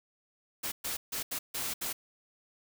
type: noise bursts at uneven times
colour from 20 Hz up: white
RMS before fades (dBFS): -35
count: 6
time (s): 0.63-0.72 / 0.84-0.97 / 1.12-1.23 / 1.31-1.39 / 1.54-1.74 / 1.81-1.93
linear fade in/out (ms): 10
effects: none